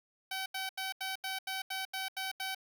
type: tone bursts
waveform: 10% pulse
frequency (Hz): 764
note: G5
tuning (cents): -45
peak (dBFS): -27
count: 10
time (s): 0.31-2.548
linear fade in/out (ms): 5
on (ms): 150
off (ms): 82
effects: none